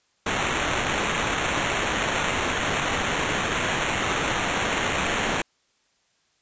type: noise with sample-and-hold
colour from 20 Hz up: violet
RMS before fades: -25 dBFS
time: 0.26-5.42 s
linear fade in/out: 5 ms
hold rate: 4900 Hz
effects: white hiss -67 dBFS RMS until 6.41 s + resampled to 16000 Hz